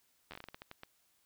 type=slowing click train; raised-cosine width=0.3 ms; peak=-30 dBFS; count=12; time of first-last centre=0.31-0.834 s; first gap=11 ms; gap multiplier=1.27; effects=white hiss -73 dBFS RMS until 1.25 s